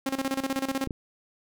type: tone with tremolo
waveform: sawtooth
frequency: 268.9 Hz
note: C4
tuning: 47 cents sharp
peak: -21 dBFS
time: 0.06-0.87 s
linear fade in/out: 5 ms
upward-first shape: square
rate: 16 Hz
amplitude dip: 80%
type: clicks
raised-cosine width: 3 ms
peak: -18 dBFS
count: 2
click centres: 0.873 / 0.908 s
effects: none